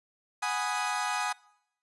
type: chord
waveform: 30% pulse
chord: G# minor seventh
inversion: third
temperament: equal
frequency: 740 / 830.6 / 987.8 / 1244.5 Hz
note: F#5 / G#5 / B5 / D#6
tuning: 0 / 0 / 0 / 0 cents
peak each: -33 / -30 / -34 / -31 dBFS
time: 0.42-1.33 s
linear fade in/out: 10 ms
effects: noise-tail reverb RT60 0.8 s tail -23 dB re dry + resampled to 24000 Hz